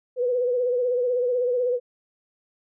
sine tone with vibrato, 494.2 Hz, B4, 1 cent sharp, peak -20 dBFS, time 0.16-1.8 s, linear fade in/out 50 ms, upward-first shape sine, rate 16 Hz, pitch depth 53 cents each way, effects none

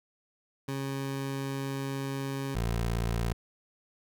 20% pulse tone pair in turn, 136.6 / 57.43 Hz, C#3 / A#1, -25 / -25 cents, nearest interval octave + minor third, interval 1500 cents, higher first, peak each -27 / -23 dBFS, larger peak second, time 0.68-2.55 / 2.55-3.33 s, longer first, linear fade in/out 5 ms, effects none

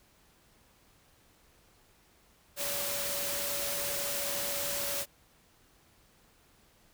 sine tone in noise, 569 Hz, C#5, 45 cents sharp, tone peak -40 dBFS, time 2.56-5.06 s, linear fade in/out 50 ms, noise white, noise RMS -34 dBFS, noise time 2.56-5.06 s, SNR -9 dB, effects pink hiss -64 dBFS RMS until 6.93 s

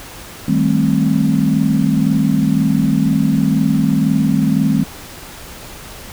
sine chord, A half-diminished seventh, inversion second, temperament just, 158.4 / 198 / 220 / 264 Hz, Eb3 / G3 / A3 / C4, +31 / +18 / 0 / +16 cents, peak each -17 dBFS, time 0.48-4.84 s, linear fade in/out 5 ms, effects pink hiss -34 dBFS RMS until 6.12 s

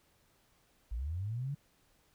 sine linear sweep, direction up, 50 to 146.83 Hz, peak -34 dBFS, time 0.91-1.55 s, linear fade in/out 10 ms, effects pink hiss -70 dBFS RMS until 2.14 s

